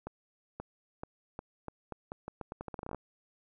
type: accelerating click train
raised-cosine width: 1 ms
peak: -25 dBFS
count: 20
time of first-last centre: 0.07-2.947 s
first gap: 530 ms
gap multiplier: 0.82
effects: none